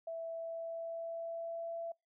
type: tone with pitch glide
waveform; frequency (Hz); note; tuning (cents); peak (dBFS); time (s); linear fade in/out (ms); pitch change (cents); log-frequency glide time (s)
sine; 660 to 670; E5 to E5; +2 to +28; -38; 0.07-1.92; 5; +26; 0.3-1.78
effects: noise-tail reverb RT60 0.2 s tail -26 dB re dry